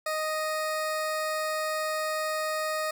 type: tone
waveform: 20% pulse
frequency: 622.3 Hz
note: D#5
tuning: in tune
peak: -23 dBFS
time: 0.06-2.91 s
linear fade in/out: 5 ms
effects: none